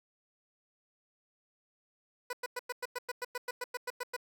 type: tone bursts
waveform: 15% pulse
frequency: 493.9 Hz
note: B4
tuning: in tune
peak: -28 dBFS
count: 15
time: 2.3-4.165 s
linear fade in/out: 5 ms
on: 31 ms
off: 100 ms
effects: none